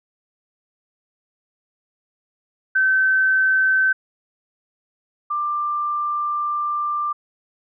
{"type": "tone pair in turn", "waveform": "sine", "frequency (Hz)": [1537, 1186.1], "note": ["G6", "D6"], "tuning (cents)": [-35, 17], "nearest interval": "major third", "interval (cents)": 448, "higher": "first", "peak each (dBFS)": [-14, -20], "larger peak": "first", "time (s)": [[2.75, 3.93], [5.3, 7.13]], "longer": "second", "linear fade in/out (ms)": 10, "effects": []}